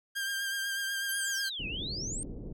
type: tone with vibrato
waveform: sawtooth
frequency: 1596 Hz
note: G6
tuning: 31 cents sharp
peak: -28 dBFS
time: 0.15-1.5 s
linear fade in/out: 20 ms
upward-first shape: triangle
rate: 8.1 Hz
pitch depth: 31 cents each way
type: exponential two-way sweep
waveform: sine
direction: down then up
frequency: 12000 to 2483 to 8850 Hz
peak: -35 dBFS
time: 1.09-2.23 s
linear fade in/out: 0 ms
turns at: 1.67 s
type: low-pass noise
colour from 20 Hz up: pink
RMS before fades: -40 dBFS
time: 1.59-2.53 s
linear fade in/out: 10 ms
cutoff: 420 Hz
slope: 24 dB/octave
effects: none